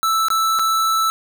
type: tone with dropouts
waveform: square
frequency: 1318.5 Hz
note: E6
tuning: in tune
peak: -16 dBFS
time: 0.03-1.1 s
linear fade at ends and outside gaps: 0 ms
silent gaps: 0.284-0.303 / 0.589-0.594 s
effects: none